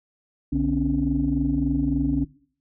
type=tone cluster; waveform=sine; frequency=61.6 / 145.5 / 258.6 / 282.1 Hz; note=B1 / D3 / C4 / C#4; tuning=-4 / -16 / -20 / +30 cents; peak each=-27 / -27 / -26 / -22 dBFS; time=0.52-2.25 s; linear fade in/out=10 ms; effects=noise-tail reverb RT60 0.5 s tail -20 dB re dry + tanh soft clip ceiling -11 dBFS